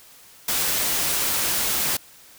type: noise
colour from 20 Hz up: white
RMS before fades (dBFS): -23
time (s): 0.48-1.97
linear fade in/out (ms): 5
effects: white hiss -49 dBFS RMS until 2.38 s